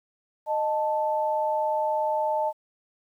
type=tone pair together; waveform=sine; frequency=616.9 / 880 Hz; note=D#5 / A5; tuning=-15 / 0 cents; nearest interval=tritone; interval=615 cents; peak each=-26 / -25 dBFS; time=0.46-2.53 s; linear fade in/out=50 ms; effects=10-bit